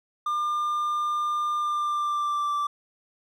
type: tone with pitch glide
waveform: triangle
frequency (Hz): 1200 to 1169.9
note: D6 to D6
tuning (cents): +37 to -7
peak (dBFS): -22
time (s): 0.26-2.67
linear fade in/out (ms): 5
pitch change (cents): -44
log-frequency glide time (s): 1.58-2.54
effects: none